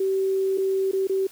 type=tone with dropouts; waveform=sine; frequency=384.6 Hz; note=G4; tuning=33 cents flat; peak=-20 dBFS; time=0-1.27 s; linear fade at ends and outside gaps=5 ms; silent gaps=0.576-0.581 / 0.914-0.931 / 1.072-1.095 s; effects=white hiss -49 dBFS RMS until 1.31 s